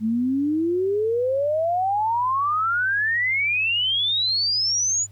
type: exponential sweep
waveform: sine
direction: up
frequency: 212.8 to 7040 Hz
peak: -19 dBFS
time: 0-5.07 s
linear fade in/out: 50 ms
effects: added 101 Hz sine -44 dBFS peak until 5.11 s + pink hiss -61 dBFS RMS until 5.11 s